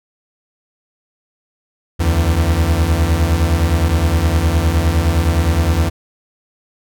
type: beating tone pair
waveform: 40% pulse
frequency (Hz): 73.8 / 83.5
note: D2 / E2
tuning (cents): +9 / +23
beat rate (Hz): 9.7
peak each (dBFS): -16 / -13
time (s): 1.99-5.9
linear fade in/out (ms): 20
effects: none